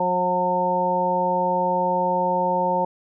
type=harmonic tone; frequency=180 Hz; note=F#3; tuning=47 cents flat; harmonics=1 / 2 / 3 / 4 / 5; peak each=-29 / -31 / -24 / -30 / -21 dBFS; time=0-2.85 s; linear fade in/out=5 ms; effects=none

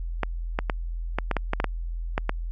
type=clicks; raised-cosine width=0.5 ms; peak=-9 dBFS; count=11; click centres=0.233 / 0.589 / 0.698 / 1.186 / 1.313 / 1.367 / 1.534 / 1.601 / 1.643 / 2.179 / 2.294 s; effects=added 42 Hz sine -28 dBFS peak until 2.51 s

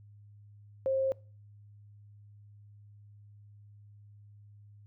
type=tone; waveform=sine; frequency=533 Hz; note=C5; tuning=32 cents sharp; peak=-26 dBFS; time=0.86-1.12 s; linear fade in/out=0 ms; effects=noise-tail reverb RT60 0.4 s tail -24 dB re dry + added 103 Hz sine -52 dBFS peak until 4.86 s

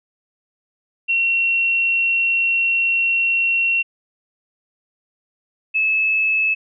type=tone pair in turn; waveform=sine; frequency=2729 / 2601 Hz; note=F7 / E7; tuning=-41 / -24 cents; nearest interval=minor second; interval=83 cents; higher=first; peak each=-15 dBFS; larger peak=neither; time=1.08-3.83 / 5.74-6.55 s; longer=first; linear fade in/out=20 ms; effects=none

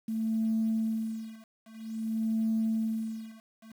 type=tone with tremolo; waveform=sine; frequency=222.1 Hz; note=A3; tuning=16 cents sharp; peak=-24 dBFS; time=0.08-3.72 s; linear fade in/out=5 ms; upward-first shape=sine; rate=0.51 Hz; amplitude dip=100%; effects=tanh soft clip ceiling -21 dBFS + 9-bit

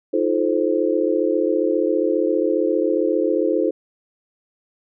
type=chord; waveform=sine; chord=F dominant seventh; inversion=third; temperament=just; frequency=314.3 / 349.2 / 436.5 / 523.8 Hz; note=Eb4 / F4 / A4 / C5; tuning=+18 / 0 / -14 / +2 cents; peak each=-22 dBFS; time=0.13-3.71 s; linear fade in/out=10 ms; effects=none

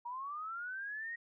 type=linear sweep; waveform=sine; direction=up; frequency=938 to 1893 Hz; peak=-39 dBFS; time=0.05-1.16 s; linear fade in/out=10 ms; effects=none

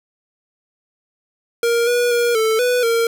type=tone with pitch steps; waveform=square; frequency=468.5 / 484.2 / 476 / 441.5 / 493.9 / 461.1 Hz; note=A#4 / B4 / A#4 / A4 / B4 / A#4; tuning=+9 / -34 / +36 / +6 / 0 / -19 cents; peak=-15 dBFS; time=1.63-3.07 s; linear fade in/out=2 ms; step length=240 ms; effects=none

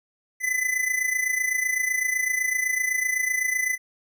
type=tone with amplitude modulation; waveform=square; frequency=2013 Hz; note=B6; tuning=33 cents sharp; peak=-20 dBFS; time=0.4-3.78 s; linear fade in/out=50 ms; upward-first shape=sine; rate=27.9 Hz; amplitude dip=70%; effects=none

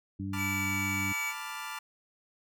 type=harmonic tone; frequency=97.2 Hz; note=G2; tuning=14 cents flat; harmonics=1 / 2 / 3; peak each=-36 / -37 / -38 dBFS; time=0.19-1.13 s; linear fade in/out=10 ms
type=chord; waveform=25% pulse; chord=B half-diminished seventh; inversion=third; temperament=equal; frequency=880 / 987.8 / 1174.7 / 1396.9 Hz; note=A5 / B5 / D6 / F6; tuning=0 / 0 / 0 / 0 cents; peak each=-39 / -41 / -38 / -39 dBFS; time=0.33-1.79 s; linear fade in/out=5 ms
type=tone with pitch glide; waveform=square; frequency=2299 to 2283 Hz; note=D7 to D7; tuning=-37 to -50 cents; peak=-32 dBFS; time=0.36-1.34 s; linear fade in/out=50 ms; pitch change=-13 cents; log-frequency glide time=0.52-0.73 s
effects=none

